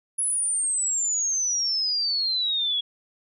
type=exponential sweep; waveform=sine; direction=down; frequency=10470 to 3322 Hz; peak=-22 dBFS; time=0.18-2.81 s; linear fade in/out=10 ms; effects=none